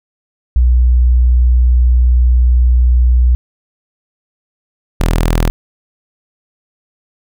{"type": "tone pair in turn", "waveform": ["sine", "sawtooth"], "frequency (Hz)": [61.3, 40.91], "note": ["B1", "E1"], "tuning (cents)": [-12, -12], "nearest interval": "perfect fifth", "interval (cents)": 700, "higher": "first", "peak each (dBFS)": -6, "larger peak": "neither", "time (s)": [[0.56, 3.35], [5, 5.5]], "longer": "first", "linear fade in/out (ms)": 0, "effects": []}